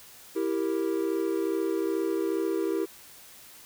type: chord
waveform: triangle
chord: E diminished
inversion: none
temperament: equal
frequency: 329.6 / 392 / 466.2 Hz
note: E4 / G4 / Bb4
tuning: 0 / 0 / 0 cents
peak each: -27 / -27 / -31 dBFS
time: 0.35-2.86 s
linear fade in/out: 20 ms
effects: white hiss -50 dBFS RMS until 3.65 s